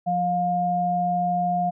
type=tone pair together; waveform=sine; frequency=177.3 / 709.2 Hz; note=F3 / F5; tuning=+26 / +26 cents; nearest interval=2 octaves; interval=2400 cents; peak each=-27 / -21 dBFS; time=0.06-1.71 s; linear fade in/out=20 ms; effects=none